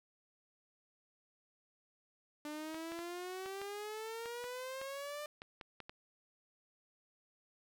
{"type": "exponential sweep", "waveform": "sawtooth", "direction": "up", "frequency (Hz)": [296.4, 600], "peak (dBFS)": -38, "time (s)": [2.45, 5.26], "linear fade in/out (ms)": 2}
{"type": "clicks", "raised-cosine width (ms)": 0.3, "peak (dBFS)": -31, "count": 12, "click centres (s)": [2.745, 2.92, 2.99, 3.46, 3.616, 4.258, 4.441, 4.815, 5.419, 5.612, 5.803, 5.895]}
{"effects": []}